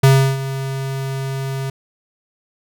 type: tone with ADSR envelope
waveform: square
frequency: 134.9 Hz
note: C#3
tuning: 47 cents flat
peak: -7 dBFS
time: 0.03-1.7 s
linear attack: 8 ms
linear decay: 330 ms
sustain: -15 dB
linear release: 4 ms
effects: none